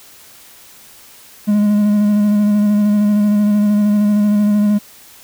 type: tone with vibrato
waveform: triangle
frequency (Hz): 207.7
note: G#3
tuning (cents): 0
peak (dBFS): -8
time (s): 1.47-4.79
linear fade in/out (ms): 20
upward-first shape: square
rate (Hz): 13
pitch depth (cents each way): 17
effects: white hiss -42 dBFS RMS until 5.23 s